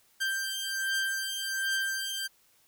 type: beating tone pair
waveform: sawtooth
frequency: 1573 / 1574.3 Hz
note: G6 / G6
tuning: +6 / +7 cents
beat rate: 1.3 Hz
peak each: -30 / -28 dBFS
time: 0.2-2.28 s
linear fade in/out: 20 ms
effects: white hiss -65 dBFS RMS until 2.67 s